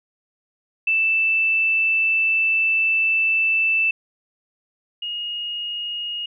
sine tone pair in turn, 2648 / 2867 Hz, E7 / F7, +7 / +45 cents, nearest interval minor second, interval 138 cents, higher second, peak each -16 / -25 dBFS, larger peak first, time 0.87-3.91 / 5.02-6.26 s, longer first, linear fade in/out 5 ms, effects none

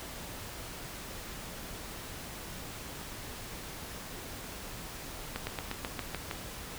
slowing click train, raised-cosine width 0.3 ms, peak -18 dBFS, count 8, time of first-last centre 5.36-6.312 s, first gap 110 ms, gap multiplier 1.07, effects pink hiss -43 dBFS RMS until 6.78 s

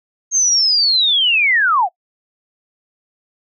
sine linear sweep, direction down, 6470 to 659 Hz, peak -11 dBFS, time 0.31-1.89 s, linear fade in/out 50 ms, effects noise-tail reverb RT60 0.1 s tail -23 dB re dry

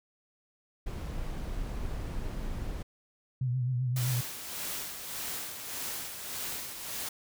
brown noise, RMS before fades -35 dBFS, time 0.86-2.83 s, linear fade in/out 10 ms
sine tone with vibrato, 125.7 Hz, B2, 31 cents sharp, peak -27 dBFS, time 3.41-4.21 s, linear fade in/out 5 ms, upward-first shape triangle, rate 7.7 Hz, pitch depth 81 cents each way
white noise with tremolo, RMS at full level -36 dBFS, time 3.96-7.09 s, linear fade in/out 5 ms, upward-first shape sine, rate 1.7 Hz, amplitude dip 50%
effects none

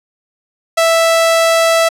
sawtooth tone, 659.3 Hz, E5, in tune, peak -5 dBFS, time 0.77-1.89 s, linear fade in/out 10 ms, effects low-pass 12000 Hz 12 dB/octave

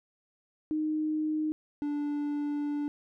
sine / triangle tone pair in turn, 308.6 / 292 Hz, D#4 / D4, -14 / -10 cents, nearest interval minor second, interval 96 cents, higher first, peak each -27 dBFS, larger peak neither, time 0.71-1.52 / 1.82-2.88 s, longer second, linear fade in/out 0 ms, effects none

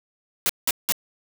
white noise bursts, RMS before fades -21 dBFS, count 3, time 0.46-0.922 s, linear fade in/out 0 ms, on 34 ms, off 180 ms, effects none

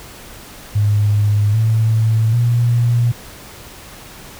sine tone with pitch steps, 103.83 / 111.28 / 119.27 Hz, G#2 / A2 / A#2, 0 / +20 / +40 cents, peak -11 dBFS, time 0.75-3.12 s, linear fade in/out 10 ms, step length 790 ms, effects pink hiss -37 dBFS RMS until 4.39 s

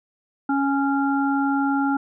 harmonic tone, 277.2 Hz, C#4, in tune, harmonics 1 / 3 / 5, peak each -20 / -25 / -27 dBFS, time 0.49-1.97 s, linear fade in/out 5 ms, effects none

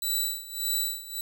10% pulse tone with tremolo, 3954 Hz, B7, 1 cent sharp, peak -17 dBFS, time 0.02-1.21 s, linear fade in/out 2 ms, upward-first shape sine, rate 1.7 Hz, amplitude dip 85%, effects none

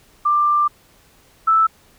sine tone pair in turn, 1185 / 1316.6 Hz, D6 / E6, +15 / -3 cents, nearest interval major second, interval 182 cents, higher second, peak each -13 / -11 dBFS, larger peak second, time 0.25-0.68 / 1.47-1.67 s, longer first, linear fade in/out 10 ms, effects pink hiss -53 dBFS RMS until 1.98 s

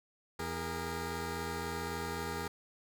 15% pulse tone cluster, 83.8 / 407.8 / 466.6 Hz, E2 / G#4 / A#4, +29 / -32 / +2 cents, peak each -34 / -34 / -35 dBFS, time 0.39-2.48 s, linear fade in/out 5 ms, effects none

